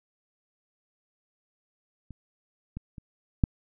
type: clicks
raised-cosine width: 5 ms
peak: -30 / -23 / -29 / -8 dBFS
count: 4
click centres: 2.107 / 2.77 / 2.982 / 3.438 s
effects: none